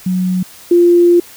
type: tone pair in turn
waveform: sine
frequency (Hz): 183.7 / 347.7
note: F#3 / F4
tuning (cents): -12 / -8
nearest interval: major seventh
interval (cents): 1104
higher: second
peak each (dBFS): -12 / -5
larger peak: second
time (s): 0.06-0.43 / 0.71-1.2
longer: second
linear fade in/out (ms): 5
effects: white hiss -38 dBFS RMS until 1.36 s